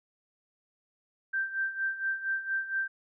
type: tone with tremolo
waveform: sine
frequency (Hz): 1568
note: G6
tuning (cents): 0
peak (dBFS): -26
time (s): 1.33-2.88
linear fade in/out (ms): 10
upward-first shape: sine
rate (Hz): 4.3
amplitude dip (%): 75
effects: none